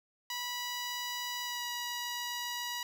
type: tone with pitch glide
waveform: 10% pulse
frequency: 978 to 967.3 Hz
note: B5 to B5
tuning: -17 to -36 cents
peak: -27 dBFS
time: 0.3-2.83 s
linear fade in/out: 2 ms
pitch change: -19 cents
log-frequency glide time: 1.43-1.64 s
effects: none